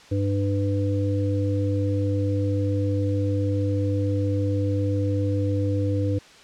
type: harmonic tone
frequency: 99.6 Hz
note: G2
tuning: 28 cents sharp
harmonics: 1 / 3 / 5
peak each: -22 / -27 / -29 dBFS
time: 0.11-6.19 s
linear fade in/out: 10 ms
effects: white hiss -48 dBFS RMS until 6.43 s + low-pass 5000 Hz 12 dB/octave